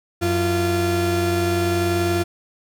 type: tone pair together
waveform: 35% pulse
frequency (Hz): 91.4 / 345.1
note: F#2 / F4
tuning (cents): -21 / -21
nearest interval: octave + major seventh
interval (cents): 2300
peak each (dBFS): -21 / -18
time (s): 0.21-2.24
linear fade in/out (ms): 20
effects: none